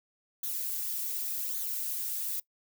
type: noise with flanger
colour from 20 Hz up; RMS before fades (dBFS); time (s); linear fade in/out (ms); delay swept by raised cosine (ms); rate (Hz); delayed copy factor
violet; -34; 0.43-2.4; 5; 0.37 to 3.87; 0.87; -0.6
effects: noise-tail reverb RT60 0.1 s tail -21 dB re dry